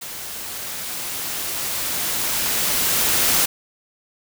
white noise with level ramp, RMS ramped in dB -33 to -17 dBFS, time 0.01-3.46 s, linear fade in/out 10 ms, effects none

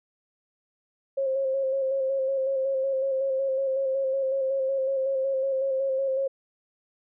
sine tone with vibrato, 536 Hz, C5, 42 cents sharp, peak -23 dBFS, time 1.17-6.28 s, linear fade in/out 10 ms, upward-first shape square, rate 5.4 Hz, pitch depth 26 cents each way, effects none

